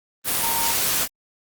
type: tone in noise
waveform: sine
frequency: 922 Hz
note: A#5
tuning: 19 cents flat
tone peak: -26 dBFS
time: 0.4-0.75 s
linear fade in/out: 50 ms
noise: white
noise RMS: -22 dBFS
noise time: 0.24-1.08 s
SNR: -7 dB
effects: Opus 24 kbps